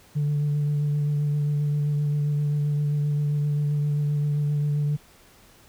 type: tone with vibrato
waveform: sine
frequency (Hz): 146.83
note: D3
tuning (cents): 0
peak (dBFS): -19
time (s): 0.15-4.97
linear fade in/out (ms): 20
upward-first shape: triangle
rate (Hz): 7.6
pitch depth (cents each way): 20
effects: tanh soft clip ceiling -19 dBFS + pink hiss -54 dBFS RMS until 5.68 s